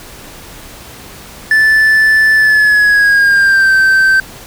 triangle tone with pitch glide, 1753 to 1552.8 Hz, A6 to G6, -7 to -17 cents, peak -4 dBFS, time 1.51-4.2 s, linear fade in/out 2 ms, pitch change -210 cents, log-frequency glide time 2.36-3.74 s, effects pink hiss -33 dBFS RMS until 4.46 s

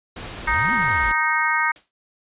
pink noise, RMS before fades -34 dBFS, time 0.16-1.12 s, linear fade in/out 5 ms
sine exponential two-way sweep, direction up then down, 36.48 to 266.5 to 36.48 Hz, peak -27 dBFS, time 0.45-1.14 s, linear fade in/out 50 ms, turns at 0.73 s
harmonic tone, 311.1 Hz, D#4, in tune, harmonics 3 / 4 / 5 / 6 / 7, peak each -24 / -24 / -24 / -24 / -24 dBFS, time 0.47-1.72 s, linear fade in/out 10 ms
white noise with exponential decay, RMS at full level -40 dBFS, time 1.76-1.91 s, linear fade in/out 0 ms, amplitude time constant 31 ms
effects resampled to 8000 Hz

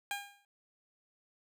15% pulse tone with exponential decay, 807 Hz, G#5, 50 cents flat, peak -26 dBFS, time 0.11-0.45 s, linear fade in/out 1 ms, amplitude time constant 72 ms, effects none

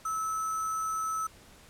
sine tone with sample-and-hold, 1303 Hz, E6, 20 cents flat, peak -29 dBFS, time 0.05-1.27 s, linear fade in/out 5 ms, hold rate 7350 Hz, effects pink hiss -55 dBFS RMS until 1.69 s + low-pass 12000 Hz 12 dB/octave

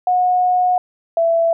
sine tone pair in turn, 727 / 666.3 Hz, F#5 / E5, -31 / +18 cents, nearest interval major second, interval 151 cents, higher first, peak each -12 dBFS, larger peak neither, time 0.07-0.78 / 1.17-1.53 s, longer first, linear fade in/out 2 ms, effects none

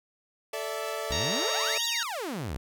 sawtooth chord, A suspended fourth, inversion none, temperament equal with one note detuned, 440 / 580.6 / 659.3 Hz, A4 / D5 / E5, 0 / -20 / 0 cents, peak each -32 dBFS, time 0.53-1.78 s, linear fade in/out 5 ms
sawtooth exponential two-way sweep, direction up then down, 56.6 to 4025 to 56.6 Hz, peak -28 dBFS, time 1.1-2.57 s, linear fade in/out 0 ms, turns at 1.85 s
harmonic tone, 932.3 Hz, A#5, in tune, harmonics 1 / 2 / 3 / 4 / 5 / 6 / 7, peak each -41 / -38 / -39 / -32 / -36 / -38 / -37 dBFS, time 1.12-2.03 s, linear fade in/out 0 ms
effects none

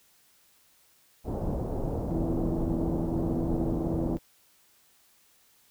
pink low-pass noise, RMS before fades -31 dBFS, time 1.24-4.19 s, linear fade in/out 50 ms, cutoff 710 Hz, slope 24 dB/octave
harmonic tone, 82.41 Hz, E2, in tune, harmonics 2 / 3 / 4, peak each -34 / -35 / -31 dBFS, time 2.11-4.17 s, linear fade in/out 0 ms
effects white hiss -63 dBFS RMS until 5.7 s

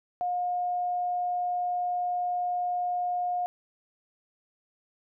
sine tone, 715 Hz, F5, 41 cents sharp, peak -26 dBFS, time 0.21-3.46 s, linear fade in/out 0 ms, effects none

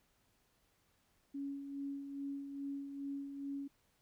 sine tone with tremolo, 279.1 Hz, C#4, 12 cents sharp, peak -38 dBFS, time 1.34-3.68 s, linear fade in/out 10 ms, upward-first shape sine, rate 2.4 Hz, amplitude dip 50%, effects pink hiss -75 dBFS RMS until 4.01 s

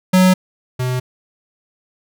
square tone pair in turn, 185 / 126.71 Hz, F#3 / B2, 0 / +45 cents, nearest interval perfect fifth, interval 655 cents, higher first, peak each -9 / -18 dBFS, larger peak first, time 0.13-0.34 / 0.79-1 s, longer neither, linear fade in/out 10 ms, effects none

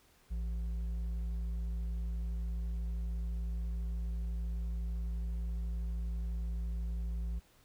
sine tone with hard clipping, 57 Hz, A#1, 38 cents flat, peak -35 dBFS, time 0.3-7.4 s, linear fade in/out 20 ms, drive 5 dB, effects pink hiss -66 dBFS RMS until 7.64 s

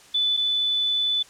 sine tone pair in turn, 3489 / 3489 Hz, A7 / A7, -15 / -15 cents, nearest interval unison, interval 0 cents, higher neither, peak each -19 / -20 dBFS, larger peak first, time 0.14-0.37 / 0.37-1.23 s, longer second, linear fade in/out 10 ms, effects white hiss -50 dBFS RMS until 1.29 s + low-pass 8000 Hz 12 dB/octave

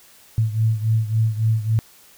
sine beating tone pair, 110 / 113.6 Hz, A2 / A#2, 0 / -44 cents, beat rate 3.6 Hz, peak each -18 / -22 dBFS, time 0.38-1.79 s, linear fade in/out 0 ms, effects white hiss -50 dBFS RMS until 2.17 s

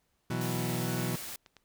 30% pulse chord, B suspended fourth, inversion none, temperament equal, 123.47 / 164.81 / 185 Hz, B2 / E3 / F#3, 0 / 0 / 0 cents, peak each -31 / -33 / -34 dBFS, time 0.3-1.16 s, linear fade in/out 5 ms
white noise, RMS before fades -41 dBFS, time 0.41-1.36 s, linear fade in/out 2 ms
clicks, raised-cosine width 0.2 ms, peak -34 dBFS, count 3, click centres 1.147 / 1.462 / 1.567 s
effects pink hiss -75 dBFS RMS until 1.64 s

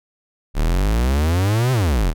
45% pulse exponential two-way sweep, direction up then down, 35.44 to 132.7 to 35.44 Hz, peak -15 dBFS, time 0.54-2.14 s, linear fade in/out 50 ms, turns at 1.72 s, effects none

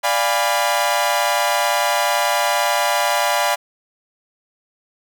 sawtooth chord, D diminished seventh, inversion none, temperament equal with one note detuned, 587.3 / 698.5 / 816.3 / 987.8 Hz, D5 / F5 / Ab5 / Cb6, 0 / 0 / -30 / 0 cents, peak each -18 dBFS, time 0.03-3.56 s, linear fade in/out 20 ms, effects none

